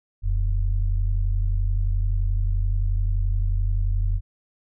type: tone pair together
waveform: sine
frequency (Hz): 40.97 / 92.5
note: E1 / F#2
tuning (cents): -10 / 0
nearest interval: octave + major second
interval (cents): 1410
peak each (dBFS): -20 / -25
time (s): 0.22-4.21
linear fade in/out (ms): 50
effects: none